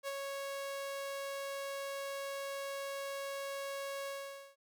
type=tone with ADSR envelope; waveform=sawtooth; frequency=553 Hz; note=C#5; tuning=4 cents flat; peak=-32 dBFS; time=0.03-4.56 s; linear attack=47 ms; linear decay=31 ms; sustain=-3 dB; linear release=490 ms; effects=none